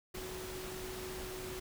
sine tone in noise, 371.1 Hz, F#4, 5 cents sharp, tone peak -44 dBFS, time 0.14-1.6 s, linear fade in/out 10 ms, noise pink, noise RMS -45 dBFS, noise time 0.14-1.6 s, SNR -2 dB, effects none

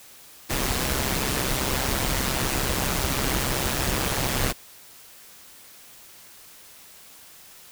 pink noise with amplitude modulation, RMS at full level -22 dBFS, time 0.49-4.53 s, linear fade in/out 20 ms, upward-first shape sine, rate 133 Hz, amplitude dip 70%, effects white hiss -48 dBFS RMS until 7.71 s

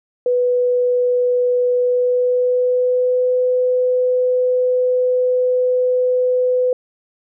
sine tone with pitch glide, 493.9 to 502.5 Hz, B4 to B4, 0 to +30 cents, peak -13 dBFS, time 0.26-6.73 s, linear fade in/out 2 ms, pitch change +30 cents, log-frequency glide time 1.76-3.34 s, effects none

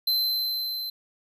square tone with level ramp, 4083 Hz, C8, 43 cents flat, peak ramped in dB -21 to -31 dBFS, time 0.07-0.9 s, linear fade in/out 5 ms, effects none

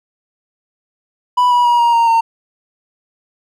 triangle tone with pitch steps, 987.8 / 972.5 / 957.5 / 942.6 / 928.1 / 913.7 Hz, B5 / B5 / A#5 / A#5 / A#5 / A#5, 0 / -27 / +46 / +19 / -8 / -35 cents, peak -7 dBFS, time 1.37-2.21 s, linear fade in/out 10 ms, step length 140 ms, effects none

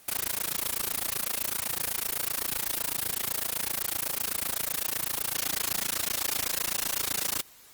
white noise with amplitude modulation, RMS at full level -26 dBFS, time 0.08-7.41 s, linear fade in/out 5 ms, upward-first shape sine, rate 27.9 Hz, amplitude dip 95%, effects white hiss -54 dBFS RMS until 7.73 s + Opus 24 kbps

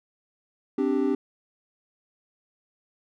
triangle chord, C suspended second, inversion none, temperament just, 261.6 / 294.3 / 392.4 Hz, C4 / D4 / G4, 0 / +4 / +2 cents, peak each -24 dBFS, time 0.78-1.15 s, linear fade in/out 5 ms, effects none

